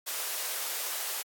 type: high-pass noise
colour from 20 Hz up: white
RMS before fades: -34 dBFS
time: 0.06-1.23 s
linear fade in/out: 20 ms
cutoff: 440 Hz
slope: 24 dB/octave
effects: AAC 64 kbps